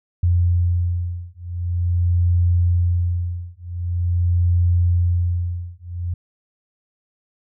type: beating tone pair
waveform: sine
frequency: 87.31 / 87.76 Hz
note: F2 / F2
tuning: 0 / +9 cents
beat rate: 0.45 Hz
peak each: -19 dBFS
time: 0.23-6.14 s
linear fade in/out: 5 ms
effects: none